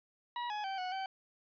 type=tone with pitch steps; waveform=40% pulse; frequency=963 / 840 / 774 / 736 / 769 Hz; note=B5 / G#5 / G5 / F#5 / G5; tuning=-44 / +19 / -22 / -9 / -33 cents; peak=-35 dBFS; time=0.36-1.06 s; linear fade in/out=2 ms; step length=140 ms; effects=resampled to 11025 Hz + 11-bit

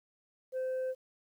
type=tone; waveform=sine; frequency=517 Hz; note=C5; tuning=21 cents flat; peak=-29 dBFS; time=0.52-0.95 s; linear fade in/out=50 ms; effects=tanh soft clip ceiling -31 dBFS + 11-bit

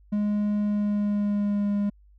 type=tone with pitch glide; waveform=triangle; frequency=207.7 to 203.7 Hz; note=G#3 to G#3; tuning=0 to -33 cents; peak=-20 dBFS; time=0.12-1.9 s; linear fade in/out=10 ms; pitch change=-33 cents; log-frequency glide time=0.62-1.73 s; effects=added 50 Hz sine -52 dBFS peak until 2.18 s

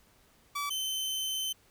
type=tone pair in turn; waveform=sawtooth; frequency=1151 / 3073 Hz; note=D6 / G7; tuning=-35 / -35 cents; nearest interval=octave + perfect fourth; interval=1700 cents; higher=second; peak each=-28 dBFS; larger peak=neither; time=0.55-0.7 / 0.7-1.53 s; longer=second; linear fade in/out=10 ms; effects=pink hiss -64 dBFS RMS until 1.7 s

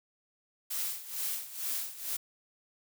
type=noise with tremolo; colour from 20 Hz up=blue; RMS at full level=-33 dBFS; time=0.7-2.17 s; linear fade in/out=10 ms; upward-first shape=sine; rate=2.2 Hz; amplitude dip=80%; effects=none

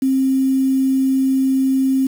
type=tone with quantisation; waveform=sine; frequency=265.6 Hz; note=C4; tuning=26 cents sharp; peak=-13 dBFS; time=0.02-2.07 s; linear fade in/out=5 ms; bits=6; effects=none

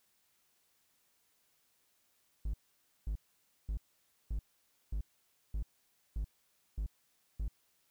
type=tone bursts; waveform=triangle; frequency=51.9 Hz; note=G#1; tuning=in tune; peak=-31 dBFS; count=9; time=2.45-7.482 s; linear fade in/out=5 ms; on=88 ms; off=530 ms; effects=white hiss -74 dBFS RMS until 7.9 s

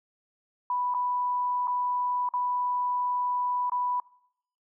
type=tone with dropouts; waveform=sine; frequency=987.8 Hz; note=B5; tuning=in tune; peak=-25 dBFS; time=0.7-4 s; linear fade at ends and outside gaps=2 ms; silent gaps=0.94-0.946 / 1.673-1.679 / 2.289-2.337 / 3.697-3.719 s; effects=noise-tail reverb RT60 0.7 s tail -22 dB re dry

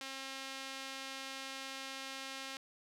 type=tone with band-pass filter; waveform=sawtooth; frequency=268.4 Hz; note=C4; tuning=44 cents sharp; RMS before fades=-45 dBFS; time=0.01-2.57 s; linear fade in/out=2 ms; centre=3700 Hz; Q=0.78; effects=none

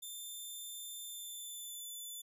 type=tone with pitch glide; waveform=10% pulse; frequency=3563 to 3500 Hz; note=A7 to A7; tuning=+21 to -10 cents; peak=-37 dBFS; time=0.02-2.22 s; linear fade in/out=10 ms; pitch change=-31 cents; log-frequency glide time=1.04-1.84 s; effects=none

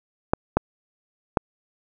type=clicks; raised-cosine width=1 ms; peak=-3 dBFS; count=3; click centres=0.335 / 0.57 / 1.372 s; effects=none

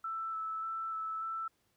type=tone with vibrato; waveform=sine; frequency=1318.5 Hz; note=E6; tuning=in tune; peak=-35 dBFS; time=0.04-1.48 s; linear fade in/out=5 ms; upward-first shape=square; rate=1.7 Hz; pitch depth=11 cents each way; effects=pink hiss -75 dBFS RMS until 1.76 s + high-pass 60 Hz 12 dB/octave

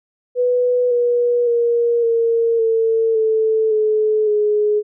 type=tone with pitch steps; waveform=sine; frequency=493.9 / 482.6 / 471.6 / 460.8 / 450.3 / 440 / 430 / 420.1 Hz; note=B4 / B4 / A#4 / A#4 / A4 / A4 / A4 / G#4; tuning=0 / -40 / +20 / -20 / +40 / 0 / -40 / +20 cents; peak=-13 dBFS; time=0.35-4.83 s; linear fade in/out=50 ms; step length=560 ms; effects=none

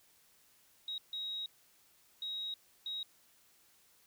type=tone bursts at uneven times; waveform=sine; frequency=3801 Hz; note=A#7; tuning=33 cents sharp; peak=-37 dBFS; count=4; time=0.88-0.98 / 1.13-1.46 / 2.22-2.54 / 2.86-3.03 s; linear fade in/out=2 ms; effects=white hiss -67 dBFS RMS until 4.06 s

